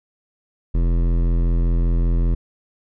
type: tone with hard clipping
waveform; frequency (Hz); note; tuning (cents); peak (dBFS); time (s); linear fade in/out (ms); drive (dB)
sine; 42.57; F1; -44; -17; 0.74-2.35; 10; 15
effects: none